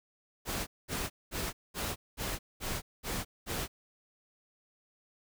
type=noise bursts; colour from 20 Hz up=pink; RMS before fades=-35 dBFS; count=8; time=0.45-3.68 s; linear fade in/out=50 ms; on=220 ms; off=210 ms; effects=none